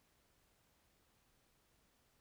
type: silence
effects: pink hiss -75 dBFS RMS until 2.2 s